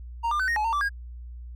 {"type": "tone with pitch steps", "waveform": "triangle", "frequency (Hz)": [929, 1197, 1519, 1862, 851, 910, 1165, 1629], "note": ["A#5", "D6", "F#6", "A#6", "G#5", "A#5", "D6", "G#6"], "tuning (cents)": [-6, 33, 45, -2, 42, -42, -14, -34], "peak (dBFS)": -21, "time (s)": [0.23, 0.894], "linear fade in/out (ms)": 20, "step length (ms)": 83, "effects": ["added 60 Hz sine -37 dBFS peak until 1.55 s"]}